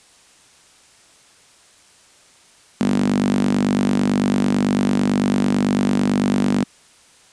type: tone with high-pass filter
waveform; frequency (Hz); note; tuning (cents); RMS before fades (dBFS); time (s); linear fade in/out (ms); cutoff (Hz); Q
sawtooth; 49; G1; 0; -18; 2.8-6.64; 10; 220; 6.9
effects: white hiss -51 dBFS RMS until 7.32 s + resampled to 22050 Hz